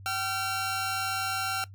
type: tone pair together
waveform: sawtooth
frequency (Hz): 769 / 1370.2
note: G5 / F6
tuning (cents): -33 / -33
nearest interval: minor seventh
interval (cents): 1000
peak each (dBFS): -29 / -26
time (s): 0.06-1.64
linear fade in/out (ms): 0
effects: noise-tail reverb RT60 0.1 s tail -18 dB re dry + added 97 Hz sine -44 dBFS peak until 1.74 s